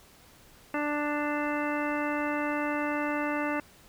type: harmonic tone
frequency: 294.8 Hz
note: D4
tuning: 7 cents sharp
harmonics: 1 / 2 / 3 / 4 / 5 / 6 / 7 / 9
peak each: -31 / -34 / -36 / -37 / -38 / -39 / -39 / -41 dBFS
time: 0.74-3.6 s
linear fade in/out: 2 ms
effects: pink hiss -56 dBFS RMS until 3.88 s